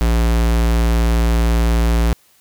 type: tone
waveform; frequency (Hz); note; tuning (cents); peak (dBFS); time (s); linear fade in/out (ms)
square; 57.4; A#1; -26; -13; 0.01-2.13; 0
effects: white hiss -54 dBFS RMS until 2.4 s